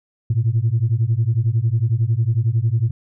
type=beating tone pair; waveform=sine; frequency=108.8 / 119.8 Hz; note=A2 / A#2; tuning=-19 / +48 cents; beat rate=11 Hz; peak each=-17 dBFS; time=0.3-2.91 s; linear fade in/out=5 ms; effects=tanh soft clip ceiling -10 dBFS